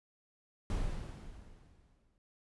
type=noise with exponential decay; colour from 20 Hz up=brown; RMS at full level=-33 dBFS; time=0.7-2.18 s; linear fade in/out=1 ms; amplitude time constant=320 ms; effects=resampled to 24000 Hz